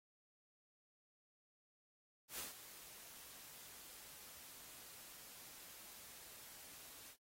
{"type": "noise with ADSR envelope", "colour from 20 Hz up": "white", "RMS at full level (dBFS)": -45, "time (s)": [2.28, 7.17], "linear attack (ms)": 110, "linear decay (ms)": 140, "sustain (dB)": -12, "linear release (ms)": 72, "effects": ["AAC 48 kbps"]}